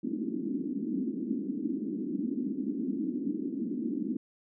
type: band-pass noise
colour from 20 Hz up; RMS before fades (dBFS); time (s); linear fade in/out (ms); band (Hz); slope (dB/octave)
white; -33; 0.03-4.17; 5; 210 to 310; 48
effects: none